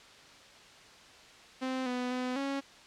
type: tone with pitch steps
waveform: sawtooth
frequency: 259.7 / 248.9 / 252.1 / 275.9 Hz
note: C4 / B3 / B3 / C#4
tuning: -13 / +14 / +36 / -8 cents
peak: -28 dBFS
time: 1.61-2.61 s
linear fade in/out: 20 ms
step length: 250 ms
effects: white hiss -54 dBFS RMS until 2.86 s + low-pass 5000 Hz 12 dB/octave